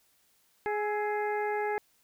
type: harmonic tone with a mistuned harmonic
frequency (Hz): 418.2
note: G#4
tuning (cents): +12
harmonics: 1 / 2 / 3 / 4 / 5 / 6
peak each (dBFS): -31 / -32 / -46 / -39 / -40 / -53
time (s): 0.66-1.78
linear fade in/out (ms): 0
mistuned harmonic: 3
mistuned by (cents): +74
effects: white hiss -68 dBFS RMS until 2.03 s